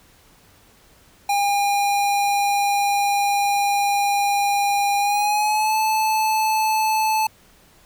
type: tone with pitch glide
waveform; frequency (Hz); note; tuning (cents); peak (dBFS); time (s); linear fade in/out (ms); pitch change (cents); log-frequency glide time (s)
square; 808 to 871; G#5 to A5; -48 to -18; -18; 1.29-7.27; 5; +130; 4.98-5.76
effects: pink hiss -53 dBFS RMS until 7.85 s